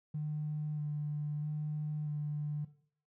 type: tone with vibrato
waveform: triangle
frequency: 149.9 Hz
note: D3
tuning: 36 cents sharp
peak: -30 dBFS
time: 0.14-2.65 s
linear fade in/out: 10 ms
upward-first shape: square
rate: 0.78 Hz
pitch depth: 15 cents each way
effects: noise-tail reverb RT60 0.5 s tail -18 dB re dry + tanh soft clip ceiling -32 dBFS